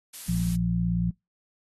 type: noise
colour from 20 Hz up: blue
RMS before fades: -38 dBFS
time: 0.13-0.56 s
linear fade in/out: 10 ms
type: harmonic tone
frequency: 57.9 Hz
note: A#1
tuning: 11 cents flat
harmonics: 1 / 2 / 3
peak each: -31 / -30 / -24 dBFS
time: 0.28-1.11 s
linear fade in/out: 10 ms
effects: noise-tail reverb RT60 0.2 s tail -25 dB re dry + AAC 32 kbps